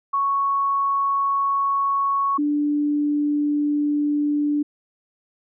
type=tone pair in turn; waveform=sine; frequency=1108.7 / 293.7 Hz; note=C#6 / D4; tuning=0 / 0 cents; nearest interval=octave + major seventh; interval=2300 cents; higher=first; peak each=-18 dBFS; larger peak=neither; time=0.13-2.38 / 2.38-4.63 s; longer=neither; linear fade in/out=10 ms; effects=none